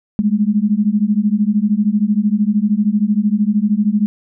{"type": "beating tone pair", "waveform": "sine", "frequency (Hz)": [202.5, 215.5], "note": ["G#3", "A3"], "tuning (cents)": [-43, -36], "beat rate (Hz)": 13, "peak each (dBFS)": -15, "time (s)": [0.19, 4.06], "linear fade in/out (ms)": 0, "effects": []}